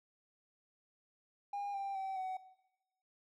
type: tone with pitch steps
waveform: triangle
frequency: 809 / 789.2 / 769.8 / 750.9 Hz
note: G#5 / G5 / G5 / F#5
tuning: -46 / +11 / -32 / +25 cents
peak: -34 dBFS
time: 1.53-2.37 s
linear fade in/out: 5 ms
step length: 210 ms
effects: noise-tail reverb RT60 0.9 s tail -18 dB re dry + tanh soft clip ceiling -32 dBFS